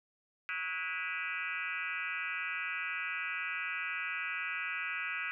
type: tone with frequency modulation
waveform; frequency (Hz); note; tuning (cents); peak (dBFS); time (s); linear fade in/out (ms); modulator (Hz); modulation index
sine; 1979; B6; +3; -34; 0.49-5.31; 0; 173; 3.9
effects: none